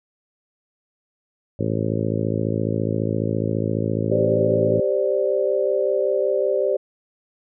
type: harmonic tone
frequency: 54.6 Hz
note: A1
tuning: 13 cents flat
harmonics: 2 / 3 / 4 / 5 / 6 / 7 / 8 / 9 / 10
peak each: -25 / -27 / -28 / -29 / -30 / -30 / -31 / -32 / -32 dBFS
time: 1.59-4.8 s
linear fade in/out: 5 ms
type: chord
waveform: sine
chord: G suspended fourth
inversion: none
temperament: just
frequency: 392 / 522.7 / 588 Hz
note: G4 / C5 / D5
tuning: 0 / -2 / +2 cents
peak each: -22 dBFS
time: 4.11-6.77 s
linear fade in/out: 10 ms
effects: none